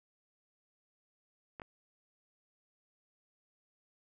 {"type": "clicks", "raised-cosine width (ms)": 0.5, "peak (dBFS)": -29, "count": 2, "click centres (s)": [1.598, 1.618], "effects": []}